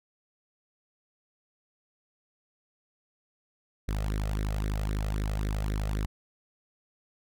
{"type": "tone with flanger", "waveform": "sawtooth", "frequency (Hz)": 51.9, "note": "G#1", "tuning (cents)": 0, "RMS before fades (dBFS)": -30, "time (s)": [3.88, 6.06], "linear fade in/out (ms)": 5, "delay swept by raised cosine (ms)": [0.5, 1.6], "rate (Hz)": 3.8, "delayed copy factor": 0.75, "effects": []}